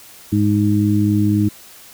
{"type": "harmonic tone", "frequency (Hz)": 103.83, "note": "G#2", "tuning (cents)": 0, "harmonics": [1, 2, 3], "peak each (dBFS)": [-17, -17, -17], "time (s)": [0.32, 1.49], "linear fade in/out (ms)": 10, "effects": ["white hiss -42 dBFS RMS until 1.93 s"]}